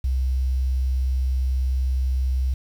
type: tone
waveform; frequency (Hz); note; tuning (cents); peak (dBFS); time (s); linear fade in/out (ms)
sine; 64.6; C2; -21; -19; 0.04-2.54; 5
effects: 8-bit